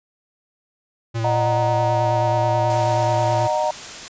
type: tone with vibrato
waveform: square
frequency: 114.1 Hz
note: A#2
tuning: 37 cents flat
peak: -22 dBFS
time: 1.14-3.48 s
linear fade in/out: 20 ms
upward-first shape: square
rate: 9.3 Hz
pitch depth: 21 cents each way
type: chord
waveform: sine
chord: D# minor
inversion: none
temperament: equal with one note detuned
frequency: 613.3 / 740 / 932.3 Hz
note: D#5 / F#5 / A#5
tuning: -25 / 0 / 0 cents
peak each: -21 / -24 / -22 dBFS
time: 1.24-3.71 s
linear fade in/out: 5 ms
type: noise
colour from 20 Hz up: white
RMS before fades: -34 dBFS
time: 2.7-4.08 s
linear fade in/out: 0 ms
effects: resampled to 16000 Hz